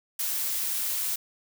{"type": "noise", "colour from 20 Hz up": "blue", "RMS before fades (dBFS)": -29, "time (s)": [0.19, 1.16], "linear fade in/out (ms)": 5, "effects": []}